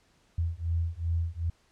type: beating tone pair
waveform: sine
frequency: 82.41 / 85.01 Hz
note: E2 / F2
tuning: 0 / -46 cents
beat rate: 2.6 Hz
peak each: -30 dBFS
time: 0.38-1.5 s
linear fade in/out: 5 ms
effects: pink hiss -66 dBFS RMS until 1.71 s + low-pass 8000 Hz 12 dB/octave